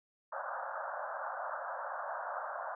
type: band-pass noise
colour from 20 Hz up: pink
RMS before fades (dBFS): -40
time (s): 0.32-2.75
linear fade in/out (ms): 5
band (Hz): 550 to 1600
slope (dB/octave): 96
effects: none